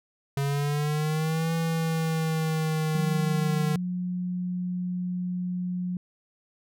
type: exponential two-way sweep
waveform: square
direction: up then down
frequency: 138.59 to 164.81 to 151 Hz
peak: -25 dBFS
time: 0.37-3.76 s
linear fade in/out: 2 ms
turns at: 1.53 s
type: tone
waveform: sine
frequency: 180 Hz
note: F#3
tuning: 47 cents flat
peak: -27 dBFS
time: 2.95-5.97 s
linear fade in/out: 2 ms
effects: none